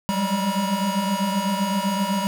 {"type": "tone cluster", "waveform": "square", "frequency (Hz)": [184.4, 196.8, 204.6, 964], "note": ["F#3", "G3", "G#3", "B5"], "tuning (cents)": [-6, 7, -26, -42], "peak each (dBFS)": [-31, -25, -29, -27], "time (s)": [0.09, 2.27], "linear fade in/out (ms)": 0, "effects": []}